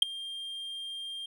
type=tone with ADSR envelope; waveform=triangle; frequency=3197 Hz; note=G7; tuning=33 cents sharp; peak=-12 dBFS; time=0.02-1.26 s; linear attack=4 ms; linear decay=9 ms; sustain=-23 dB; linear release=5 ms; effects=none